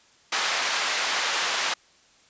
pink band-pass noise, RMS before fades -26 dBFS, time 0.32-1.74 s, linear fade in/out 5 ms, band 1000 to 6500 Hz, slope 12 dB/octave, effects white hiss -58 dBFS RMS until 2.29 s + resampled to 16000 Hz

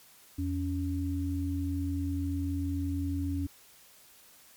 sine tone pair together, 84.73 / 280.6 Hz, E2 / C#4, +48 / +21 cents, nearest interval octave + major sixth, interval 2073 cents, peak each -31 / -32 dBFS, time 0.38-3.47 s, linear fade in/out 10 ms, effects white hiss -57 dBFS RMS until 4.56 s + MP3 96 kbps

